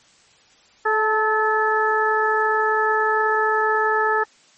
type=harmonic tone with a mistuned harmonic; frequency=432.6 Hz; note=A4; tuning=29 cents flat; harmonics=1 / 2 / 3 / 4; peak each=-22 / -22 / -22 / -22 dBFS; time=0.85-4.24 s; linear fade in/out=10 ms; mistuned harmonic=2; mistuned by=+24 cents; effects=white hiss -54 dBFS RMS until 4.57 s + MP3 32 kbps